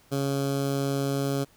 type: tone with notch filter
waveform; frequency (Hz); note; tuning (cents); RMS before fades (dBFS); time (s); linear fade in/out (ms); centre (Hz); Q
15% pulse; 138.59; C#3; 0; -27; 0.11-1.45; 20; 2000; 1
effects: pink hiss -59 dBFS RMS until 1.56 s